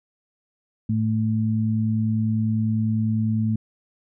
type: tone pair together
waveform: sine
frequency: 110 / 220 Hz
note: A2 / A3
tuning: 0 / 0 cents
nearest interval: octave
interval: 1200 cents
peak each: -22 dBFS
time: 0.89-3.56 s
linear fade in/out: 5 ms
effects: none